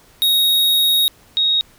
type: tone pair in turn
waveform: square / sine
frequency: 3761 / 3761 Hz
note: A#7 / A#7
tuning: +15 / +15 cents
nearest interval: unison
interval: 0 cents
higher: neither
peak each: -13 dBFS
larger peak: neither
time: 0.22-1.08 / 1.37-1.61 s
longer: first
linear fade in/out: 0 ms
effects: pink hiss -50 dBFS RMS until 1.78 s